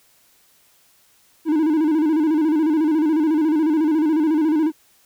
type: tone with vibrato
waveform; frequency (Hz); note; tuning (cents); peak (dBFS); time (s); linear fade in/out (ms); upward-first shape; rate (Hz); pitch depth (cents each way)
triangle; 311.1; D#4; 0; -13; 1.45-4.72; 50; square; 14; 72
effects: white hiss -57 dBFS RMS until 5.05 s